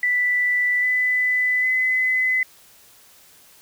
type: tone with pitch steps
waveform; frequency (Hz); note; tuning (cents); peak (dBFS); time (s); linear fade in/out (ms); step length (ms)
sine; 1977 / 2000 / 2023; B6 / B6 / B6; +1 / +21 / +41; -17; 0.03-2.43; 2; 800
effects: white hiss -51 dBFS RMS until 3.61 s